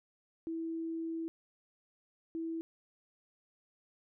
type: tone bursts at uneven times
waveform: sine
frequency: 327.6 Hz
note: E4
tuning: 11 cents flat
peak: -35 dBFS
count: 2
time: 0.47-1.28 / 2.35-2.61 s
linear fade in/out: 0 ms
effects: none